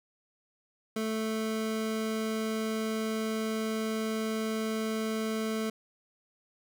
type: tone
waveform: 25% pulse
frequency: 220 Hz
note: A3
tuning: in tune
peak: -26 dBFS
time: 0.96-5.7 s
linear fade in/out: 5 ms
effects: none